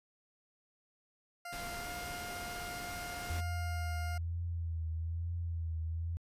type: tone with pitch glide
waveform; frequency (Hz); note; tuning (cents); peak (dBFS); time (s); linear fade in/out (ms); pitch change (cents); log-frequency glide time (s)
20% pulse; 698.5 to 706.2; F5 to F5; 0 to +19; -37; 1.45-4.18; 5; +19; 1.8-1.85
type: noise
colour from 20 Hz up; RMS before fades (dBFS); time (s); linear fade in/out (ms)
pink; -45; 1.52-3.41; 10
type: tone with vibrato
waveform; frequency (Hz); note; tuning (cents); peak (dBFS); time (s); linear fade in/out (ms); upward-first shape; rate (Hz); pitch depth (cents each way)
sine; 83.2; E2; +17; -34; 3.3-6.17; 0; triangle; 1.1; 60
effects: resampled to 32000 Hz